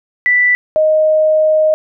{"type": "tone pair in turn", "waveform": "sine", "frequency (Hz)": [1975.5, 622.2], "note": ["B6", "D#5"], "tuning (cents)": [0, 0], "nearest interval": "octave + minor sixth", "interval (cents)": 2000, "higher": "first", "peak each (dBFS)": -8, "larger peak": "neither", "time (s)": [[0.26, 0.55], [0.76, 1.74]], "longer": "second", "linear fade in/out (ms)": 0, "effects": []}